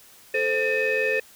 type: tone cluster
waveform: sine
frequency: 437.3 / 523 / 1794 / 2537 Hz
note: A4 / C5 / A6 / D#7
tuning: -11 / -1 / +33 / +33 cents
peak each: -25 dBFS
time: 0.34-1.2 s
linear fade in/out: 5 ms
effects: tanh soft clip ceiling -15 dBFS + white hiss -51 dBFS RMS until 1.35 s